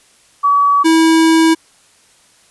sine / square tone pair in turn, 1139 / 324.3 Hz, C#6 / E4, +47 / -28 cents, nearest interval octave + minor seventh, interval 2175 cents, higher first, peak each -8 dBFS, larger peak neither, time 0.43-0.84 / 0.84-1.55 s, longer second, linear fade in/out 20 ms, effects white hiss -50 dBFS RMS until 2.5 s + resampled to 24000 Hz

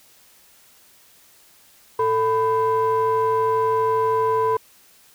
triangle ring-modulated tone, 277.2 Hz, C#4, in tune, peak -12 dBFS, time 1.99-4.57 s, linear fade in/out 5 ms, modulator 721 Hz, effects white hiss -53 dBFS RMS until 5.14 s

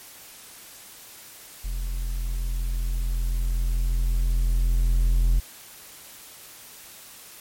triangle tone with level ramp, 42.66 Hz, F1, 40 cents flat, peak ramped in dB -24 to -14 dBFS, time 1.64-5.4 s, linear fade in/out 10 ms, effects white hiss -45 dBFS RMS until 7.4 s + MP3 64 kbps

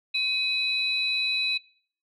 sine tone pair together, 2529 / 3959 Hz, D#7 / B7, +28 / +3 cents, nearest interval minor sixth, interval 775 cents, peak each -25 dBFS, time 0.14-1.58 s, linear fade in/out 10 ms, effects noise-tail reverb RT60 0.5 s tail -22 dB re dry + tanh soft clip ceiling -16 dBFS

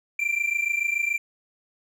triangle tone pair together, 2349 / 2376 Hz, D7 / D7, 0 / +20 cents, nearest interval unison, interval 20 cents, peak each -24 dBFS, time 0.19-1.18 s, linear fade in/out 5 ms, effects none

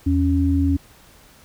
sine tone pair together, 82.41 / 277.2 Hz, E2 / C#4, 0 / 0 cents, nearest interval octave + major sixth, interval 2100 cents, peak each -18 dBFS, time 0.06-0.77 s, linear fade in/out 10 ms, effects pink hiss -50 dBFS RMS until 1.44 s

